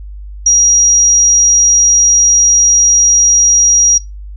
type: tone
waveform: sine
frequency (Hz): 5730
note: F8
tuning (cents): +44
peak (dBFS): -4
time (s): 0.46-3.98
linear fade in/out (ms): 5
effects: noise-tail reverb RT60 0.2 s tail -22 dB re dry + added 50 Hz sine -25 dBFS peak until 4.36 s